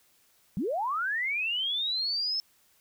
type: linear sweep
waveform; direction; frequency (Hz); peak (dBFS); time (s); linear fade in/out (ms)
sine; up; 156 to 5300; -27; 0.57-2.4; 0
effects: white hiss -65 dBFS RMS until 2.8 s